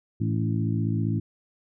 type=harmonic tone with a mistuned harmonic; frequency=55.2 Hz; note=A1; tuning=6 cents sharp; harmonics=2 / 3 / 4 / 5 / 6; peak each=-25 / -29 / -31 / -33 / -35 dBFS; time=0.2-1.2 s; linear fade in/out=10 ms; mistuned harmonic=5; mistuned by=+36 cents; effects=none